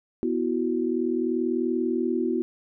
sine chord, B suspended fourth, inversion none, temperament equal, 246.9 / 329.6 / 370 Hz, B3 / E4 / F#4, 0 / 0 / 0 cents, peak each -27 dBFS, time 0.23-2.42 s, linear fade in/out 0 ms, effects none

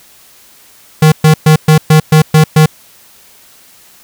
square tone bursts, 155.56 Hz, D#3, in tune, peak -3 dBFS, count 8, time 1.02-2.66 s, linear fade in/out 5 ms, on 100 ms, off 120 ms, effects white hiss -42 dBFS RMS until 4.03 s

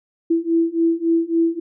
sine beating tone pair, 330 / 333.6 Hz, E4 / E4, +2 / +21 cents, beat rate 3.6 Hz, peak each -19 / -18 dBFS, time 0.3-1.6 s, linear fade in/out 10 ms, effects none

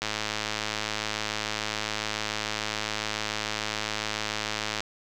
click train, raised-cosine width 0.2 ms, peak -11 dBFS, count 513, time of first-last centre 0.02-4.805 s, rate 107 Hz, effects none

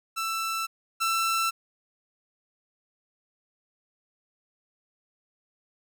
sawtooth tone pair in turn, 1330 / 1336.9 Hz, E6 / E6, +15 / +24 cents, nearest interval unison, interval 9 cents, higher second, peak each -24 / -20 dBFS, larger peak second, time 0.16-0.67 / 1-1.51 s, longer neither, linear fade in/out 20 ms, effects none

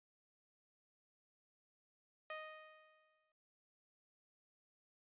15% pulse tone with exponential decay, 622 Hz, D#5, 1 cent flat, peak -37 dBFS, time 2.3-3.32 s, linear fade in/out 2 ms, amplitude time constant 220 ms, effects noise-tail reverb RT60 0.1 s tail -26 dB re dry + resampled to 8000 Hz

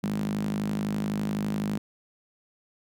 sawtooth tone with high-pass filter, 51.91 Hz, G#1, in tune, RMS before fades -29 dBFS, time 0.03-1.78 s, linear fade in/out 5 ms, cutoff 190 Hz, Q 8.5, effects none

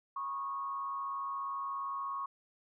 sine tone with frequency modulation, 1100 Hz, C#6, 14 cents flat, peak -35 dBFS, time 0.16-2.26 s, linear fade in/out 5 ms, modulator 123 Hz, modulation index 0.57, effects none

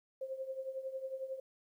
sine tone with tremolo, 529 Hz, C5, 19 cents sharp, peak -35 dBFS, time 0.21-1.4 s, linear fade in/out 5 ms, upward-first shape triangle, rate 11 Hz, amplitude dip 80%, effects 12-bit

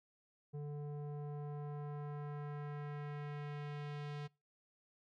square tone with low-pass filter sweep, 146.5 Hz, D3, 4 cents flat, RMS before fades -44 dBFS, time 0.53-4.28 s, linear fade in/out 20 ms, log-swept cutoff 480 to 3900 Hz, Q 1.1, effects noise-tail reverb RT60 0.3 s tail -26 dB re dry

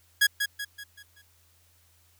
sawtooth tone with echo, 1661.2 Hz, G#6, in tune, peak -14 dBFS, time 0.21-0.27 s, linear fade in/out 10 ms, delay 190 ms, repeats 5, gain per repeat -7 dB, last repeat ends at 1.22 s, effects added 85 Hz sine -64 dBFS peak until 2.19 s + white hiss -64 dBFS RMS until 2.19 s

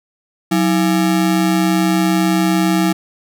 square ring-modulated tone, 252.9 Hz, B3, 41 cents sharp, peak -10 dBFS, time 0.51-2.93 s, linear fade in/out 10 ms, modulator 68.9 Hz, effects none

